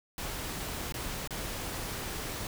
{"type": "noise with dropouts", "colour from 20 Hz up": "pink", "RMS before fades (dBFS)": -37, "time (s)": [0.18, 2.47], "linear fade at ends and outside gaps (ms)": 1, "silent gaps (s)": [[0.923, 0.941], [1.275, 1.307]], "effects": []}